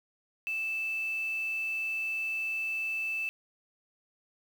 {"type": "tone with quantisation", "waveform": "sine", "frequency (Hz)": 2637, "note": "E7", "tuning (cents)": 0, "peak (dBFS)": -30, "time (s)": [0.47, 3.29], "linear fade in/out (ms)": 0, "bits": 8, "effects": []}